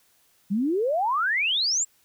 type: exponential sweep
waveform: sine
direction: up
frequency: 185.9 to 7760 Hz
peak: -21 dBFS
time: 0.5-1.85 s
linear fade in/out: 20 ms
effects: white hiss -63 dBFS RMS until 2.04 s